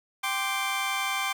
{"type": "chord", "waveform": "20% pulse", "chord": "G suspended fourth", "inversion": "none", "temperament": "just", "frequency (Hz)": [784, 1045.3, 1176], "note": ["G5", "C6", "D6"], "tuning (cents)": [0, -2, 2], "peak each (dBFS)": -27, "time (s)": [0.23, 1.33], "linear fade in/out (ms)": 10, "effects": []}